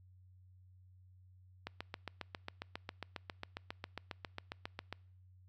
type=click train; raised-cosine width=0.3 ms; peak=-25 dBFS; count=25; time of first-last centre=1.67-4.926 s; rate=7.37 Hz; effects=noise-tail reverb RT60 0.7 s tail -25 dB re dry + added 92 Hz sine -59 dBFS peak until 5.48 s